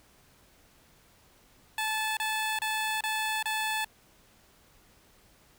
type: tone bursts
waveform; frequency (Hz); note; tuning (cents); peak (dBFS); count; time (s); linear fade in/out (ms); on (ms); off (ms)
15% pulse; 870; A5; -20; -22; 5; 1.78-3.846; 2; 390; 29
effects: pink hiss -61 dBFS RMS until 5.58 s